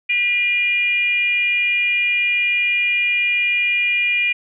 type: tone with frequency modulation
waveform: sine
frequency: 2413 Hz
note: D7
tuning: 46 cents sharp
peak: -15 dBFS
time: 0.09-4.33 s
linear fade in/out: 10 ms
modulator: 448 Hz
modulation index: 0.49
effects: none